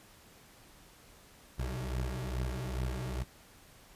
25% pulse beating tone pair, 62.3 / 64.7 Hz, B1 / C2, +16 / -19 cents, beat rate 2.4 Hz, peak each -32 / -34 dBFS, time 1.58-3.24 s, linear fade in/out 20 ms, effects pink hiss -58 dBFS RMS until 3.95 s + resampled to 32000 Hz

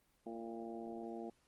harmonic tone with a mistuned harmonic, 114.8 Hz, A#2, 26 cents flat, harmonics 2 / 3 / 4 / 5 / 6 / 7, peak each -48 / -47 / -51 / -56 / -51 / -55 dBFS, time 0.26-1.3 s, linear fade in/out 5 ms, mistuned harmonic 5, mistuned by +44 cents, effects pink hiss -75 dBFS RMS until 1.47 s + Opus 24 kbps

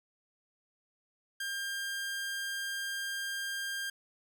sawtooth tone, 1600 Hz, G6, 35 cents sharp, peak -31 dBFS, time 1.4-3.9 s, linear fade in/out 5 ms, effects none

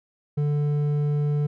sine tone with hard clipping, 146.83 Hz, D3, in tune, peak -22 dBFS, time 0.37-1.47 s, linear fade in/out 10 ms, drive 6 dB, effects none

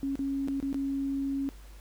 sine tone with dropouts, 274.8 Hz, C#4, 15 cents flat, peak -28 dBFS, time 0.03-1.49 s, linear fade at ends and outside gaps 0 ms, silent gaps 0.155-0.192 / 0.476-0.484 / 0.601-0.627 / 0.729-0.744 s, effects added 50 Hz sine -46 dBFS peak until 1.8 s + pink hiss -57 dBFS RMS until 1.8 s

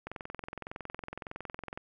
click train, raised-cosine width 0.5 ms, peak -24 dBFS, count 38, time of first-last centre 0.07-1.775 s, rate 21.7 Hz, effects none

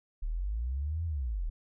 sine linear two-way sweep, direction up then down, 34.37 to 85.4 to 34.37 Hz, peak -30 dBFS, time 0.22-1.5 s, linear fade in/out 10 ms, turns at 1.05 s, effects none

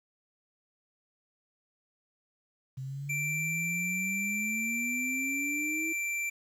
sine exponential sweep, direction up, 130.4 to 327.4 Hz, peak -35 dBFS, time 2.77-5.93 s, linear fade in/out 10 ms
square tone, 2349 Hz, D7, in tune, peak -31 dBFS, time 3.09-6.3 s, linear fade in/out 10 ms
effects low-pass 12000 Hz 12 dB/octave + 10-bit

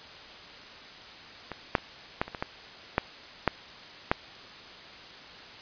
clicks, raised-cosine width 0.5 ms, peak -20 / -6 / -30 / -10 / -24 / -20 / -14 / -7 / -6 / -6 dBFS, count 10, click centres 1.517 / 1.752 / 1.783 / 2.215 / 2.28 / 2.348 / 2.425 / 2.981 / 3.477 / 4.115 s, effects white hiss -46 dBFS RMS until 5.61 s + resampled to 11025 Hz

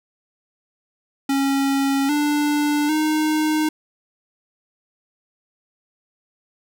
square tone with pitch steps, 274.5 / 294.6 / 308.7 Hz, C#4 / D4 / D#4, -17 / +6 / -14 cents, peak -18 dBFS, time 1.29-3.69 s, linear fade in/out 5 ms, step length 800 ms, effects none

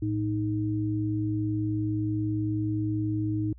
sine tone pair together, 110.3 / 312.3 Hz, A2 / D#4, +5 / +7 cents, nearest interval octave + tritone, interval 1802 cents, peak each -28 dBFS, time 0.02-3.53 s, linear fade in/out 5 ms, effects added 60 Hz sine -46 dBFS peak until 3.58 s

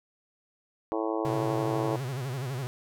harmonic tone, 110 Hz, A2, in tune, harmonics 3 / 4 / 5 / 6 / 7 / 8 / 9 / 10, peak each -31 / -33 / -35 / -37 / -38 / -39 / -40 / -41 dBFS, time 0.92-1.96 s, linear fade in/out 0 ms
45% pulse tone with vibrato, 130.81 Hz, C3, in tune, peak -31 dBFS, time 1.25-2.67 s, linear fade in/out 0 ms, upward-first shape sine, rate 12 Hz, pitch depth 140 cents each way
effects none

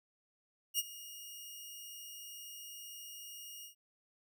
10% pulse tone with ADSR envelope, 2857 Hz, F7, 39 cents sharp, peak -20 dBFS, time 0.74-3.75 s, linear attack 48 ms, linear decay 32 ms, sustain -18 dB, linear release 110 ms, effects none

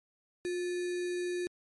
sine tone with sample-and-hold, 355.9 Hz, F4, 33 cents sharp, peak -31 dBFS, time 0.45-1.47 s, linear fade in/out 0 ms, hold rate 2100 Hz, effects MP3 48 kbps

